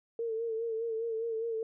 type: tone with vibrato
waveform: sine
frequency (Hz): 453.5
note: A#4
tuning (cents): -48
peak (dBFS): -31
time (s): 0.19-1.63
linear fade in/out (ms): 2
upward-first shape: sine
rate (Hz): 4.9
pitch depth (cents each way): 47
effects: none